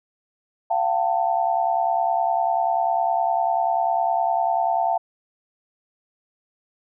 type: tone cluster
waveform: sine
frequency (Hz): 689 / 759 / 890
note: F5 / F#5 / A5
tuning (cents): -24 / +44 / +20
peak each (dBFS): -22 / -23 / -24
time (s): 0.7-4.98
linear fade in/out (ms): 10
effects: none